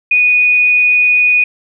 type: tone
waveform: sine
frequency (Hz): 2473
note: D#7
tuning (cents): -11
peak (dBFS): -7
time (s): 0.11-1.44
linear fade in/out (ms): 5
effects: none